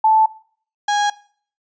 sine / 35% pulse tone pair in turn, 876 / 824.2 Hz, A5 / G#5, -8 / -13 cents, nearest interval minor second, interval 105 cents, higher first, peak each -10 / -14 dBFS, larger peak first, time 0.04-0.26 / 0.88-1.1 s, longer neither, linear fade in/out 5 ms, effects noise-tail reverb RT60 0.5 s tail -20 dB re dry + resampled to 16000 Hz

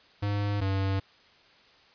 square tone pair in turn, 102.2 / 96.91 Hz, G#2 / G2, -27 / -19 cents, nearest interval minor second, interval 92 cents, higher first, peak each -27 / -26 dBFS, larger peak second, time 0.22-0.61 / 0.61-1 s, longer neither, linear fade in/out 10 ms, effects white hiss -58 dBFS RMS until 1.94 s + resampled to 11025 Hz

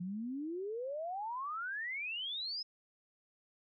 sine exponential sweep, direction up, 172 to 5200 Hz, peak -37 dBFS, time 0-2.63 s, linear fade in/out 10 ms, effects none

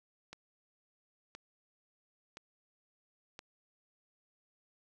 click train, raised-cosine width 0.2 ms, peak -29 dBFS, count 4, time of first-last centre 0.33-3.391 s, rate 0.98 Hz, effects none

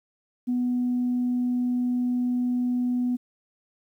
sine tone, 246.9 Hz, B3, in tune, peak -21 dBFS, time 0.47-3.17 s, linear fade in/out 20 ms, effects tanh soft clip ceiling -18 dBFS + 10-bit

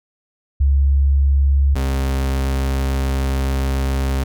sine / 40% pulse tone pair in turn, 69.3 / 66.98 Hz, C#2 / C2, 0 / +41 cents, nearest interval minor second, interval 59 cents, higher first, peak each -11 / -16 dBFS, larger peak first, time 0.6-1.75 / 1.75-4.24 s, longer second, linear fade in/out 10 ms, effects none

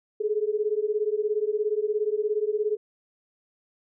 sine beating tone pair, 415.3 / 432.3 Hz, G#4 / A4, 0 / -31 cents, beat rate 17 Hz, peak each -26 dBFS, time 0.2-2.77 s, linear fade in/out 10 ms, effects none

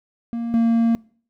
triangle tone pair in turn, 233.1 / 230.2 Hz, A#3 / A#3, 0 / -22 cents, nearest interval unison, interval 22 cents, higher first, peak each -21 / -12 dBFS, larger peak second, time 0.33-0.54 / 0.54-0.95 s, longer second, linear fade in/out 0 ms, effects noise-tail reverb RT60 0.5 s tail -25 dB re dry

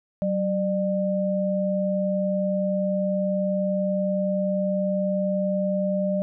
sine tone pair together, 189.7 / 600 Hz, F#3 / D5, +43 / +37 cents, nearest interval octave + minor sixth, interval 1994 cents, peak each -24 dBFS, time 0.22-6.22 s, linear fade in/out 0 ms, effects none

